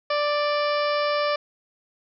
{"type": "harmonic tone", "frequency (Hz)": 588, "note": "D5", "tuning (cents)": 2, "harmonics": [1, 2, 3, 4, 5, 6, 7, 8, 9], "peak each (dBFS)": [-23, -26, -33, -33, -37, -40, -41, -37, -38], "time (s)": [0.1, 1.36], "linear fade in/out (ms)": 5, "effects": []}